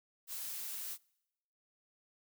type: noise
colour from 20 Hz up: blue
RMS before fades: -42 dBFS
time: 0.27-0.98 s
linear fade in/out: 50 ms
effects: noise-tail reverb RT60 0.9 s tail -26 dB re dry